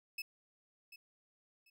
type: tone with echo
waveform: 30% pulse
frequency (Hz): 2600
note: E7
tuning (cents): -24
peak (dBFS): -36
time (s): 0.18-0.22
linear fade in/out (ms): 5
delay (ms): 740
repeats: 2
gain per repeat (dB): -13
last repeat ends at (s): 1.7
effects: none